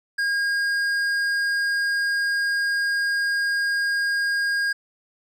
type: tone with hard clipping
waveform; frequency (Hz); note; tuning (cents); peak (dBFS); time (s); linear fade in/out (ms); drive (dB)
triangle; 1624; G#6; -39; -22; 0.18-4.73; 10; 12
effects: none